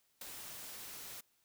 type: noise with ADSR envelope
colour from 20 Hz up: white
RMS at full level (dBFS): -43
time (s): 0.21-1.21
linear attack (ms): 5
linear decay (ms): 10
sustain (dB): -5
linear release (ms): 8
effects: white hiss -75 dBFS RMS until 1.44 s